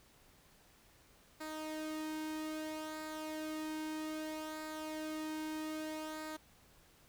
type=tone with flanger; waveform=sawtooth; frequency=311.1 Hz; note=D#4; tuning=in tune; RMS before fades=-42 dBFS; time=1.4-6.37 s; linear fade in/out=10 ms; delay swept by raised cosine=0.33 to 1.53 ms; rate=0.62 Hz; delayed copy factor=-0.5; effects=pink hiss -65 dBFS RMS until 7.08 s